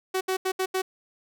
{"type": "tone bursts at uneven times", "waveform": "sawtooth", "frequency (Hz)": 376.2, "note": "F#4", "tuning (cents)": 29, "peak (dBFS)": -20, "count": 5, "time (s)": [[0.14, 0.21], [0.28, 0.37], [0.45, 0.52], [0.59, 0.66], [0.74, 0.82]], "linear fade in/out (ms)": 10, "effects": []}